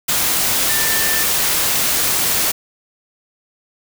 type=tone in noise; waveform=sine; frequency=1781 Hz; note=A6; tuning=21 cents sharp; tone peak=-23 dBFS; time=0.69-1.24 s; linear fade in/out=10 ms; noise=white; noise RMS=-17 dBFS; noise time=0.08-2.52 s; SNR=-9 dB; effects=none